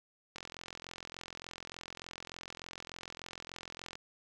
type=click train; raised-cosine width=0.2 ms; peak=-26 dBFS; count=157; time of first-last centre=0.36-3.954 s; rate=43.4 Hz; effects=none